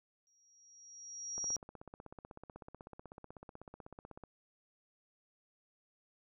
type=tone with exponential growth; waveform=sine; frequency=5680 Hz; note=F8; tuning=28 cents sharp; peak=-32 dBFS; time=0.27-1.56 s; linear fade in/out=0 ms; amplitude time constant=280 ms
type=click train; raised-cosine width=1 ms; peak=-35 dBFS; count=47; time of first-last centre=1.38-4.237 s; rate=16.1 Hz
effects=none